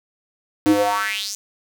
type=tone with high-pass filter sweep; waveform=square; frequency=101.9 Hz; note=G#2; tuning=32 cents flat; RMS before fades=-20 dBFS; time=0.66-1.35 s; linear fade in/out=0 ms; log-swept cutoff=250 to 6800 Hz; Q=4.8; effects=none